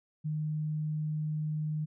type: tone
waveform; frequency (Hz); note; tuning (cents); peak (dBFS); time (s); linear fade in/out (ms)
sine; 153.4; D#3; -24; -30; 0.24-1.86; 20
effects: none